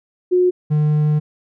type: tone pair in turn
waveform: sine / triangle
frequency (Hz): 362 / 150.98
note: F#4 / D3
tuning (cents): -38 / +48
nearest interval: octave + minor third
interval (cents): 1514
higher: first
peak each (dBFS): -11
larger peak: neither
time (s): 0.31-0.51 / 0.7-1.2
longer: second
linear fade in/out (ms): 20
effects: none